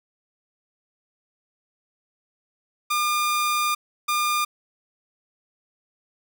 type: tone bursts at uneven times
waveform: sawtooth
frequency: 1206 Hz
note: D6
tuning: 46 cents sharp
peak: -17 dBFS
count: 2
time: 2.9-3.75 / 4.08-4.45 s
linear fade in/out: 10 ms
effects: none